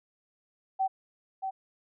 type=tone with echo; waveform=sine; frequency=767 Hz; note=G5; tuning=38 cents flat; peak=-24 dBFS; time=0.79-0.88 s; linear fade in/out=20 ms; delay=630 ms; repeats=1; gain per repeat=-6 dB; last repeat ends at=1.51 s; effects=none